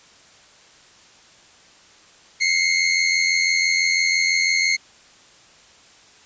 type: tone pair together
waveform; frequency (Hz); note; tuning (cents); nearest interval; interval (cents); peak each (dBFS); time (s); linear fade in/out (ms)
sawtooth; 2098 / 2184; C7 / C#7; +4 / -26; minor second; 70; -16; 2.4-4.77; 20
effects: white hiss -50 dBFS RMS until 6.25 s + resampled to 16000 Hz